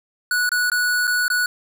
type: tone with dropouts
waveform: square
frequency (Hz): 1471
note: F#6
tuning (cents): -11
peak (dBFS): -18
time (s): 0.31-1.46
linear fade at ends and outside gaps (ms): 2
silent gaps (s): 0.492-0.517 / 0.7-0.717 / 1.071-1.076 / 1.281-1.301
effects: none